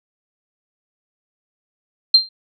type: tone with exponential decay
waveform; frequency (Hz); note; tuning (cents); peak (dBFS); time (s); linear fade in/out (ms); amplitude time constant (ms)
sine; 4165; C8; -9; -3; 2.14-2.29; 5; 32
effects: none